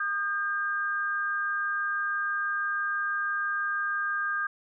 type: tone pair together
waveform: sine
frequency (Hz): 1226.1 / 1600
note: D#6 / G6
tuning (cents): -26 / +35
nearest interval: perfect fourth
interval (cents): 461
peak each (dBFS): -31 / -28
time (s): 0-4.47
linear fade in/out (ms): 5
effects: none